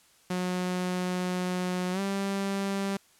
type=tone with pitch glide; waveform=sawtooth; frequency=181.5 to 196.79 Hz; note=F#3 to G3; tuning=-33 to +7 cents; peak=-24 dBFS; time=0.3-2.97 s; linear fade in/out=5 ms; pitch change=+140 cents; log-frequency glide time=1.92-2 s; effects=white hiss -61 dBFS RMS until 3.19 s + low-pass 11000 Hz 12 dB/octave